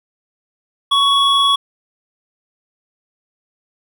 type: tone pair together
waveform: triangle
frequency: 1115 / 3366 Hz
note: C#6 / G#7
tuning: +10 / +23 cents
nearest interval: octave + perfect fifth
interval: 1913 cents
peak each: -12 dBFS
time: 0.91-1.56 s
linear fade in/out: 10 ms
effects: none